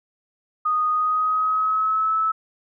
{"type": "tone with pitch glide", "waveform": "sine", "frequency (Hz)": [1239, 1304.4], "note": ["D#6", "E6"], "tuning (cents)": [-8, -19], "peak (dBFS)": -18, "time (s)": [0.65, 2.32], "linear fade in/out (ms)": 10, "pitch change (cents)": 89, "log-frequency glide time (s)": [0.9, 2.15], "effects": []}